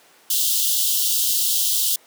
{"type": "high-pass noise", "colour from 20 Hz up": "white", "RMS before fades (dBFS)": -20, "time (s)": [0.3, 1.96], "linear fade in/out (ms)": 5, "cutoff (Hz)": 2900, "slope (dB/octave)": 96, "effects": ["pink hiss -52 dBFS RMS until 2.06 s", "high-pass 400 Hz 12 dB/octave"]}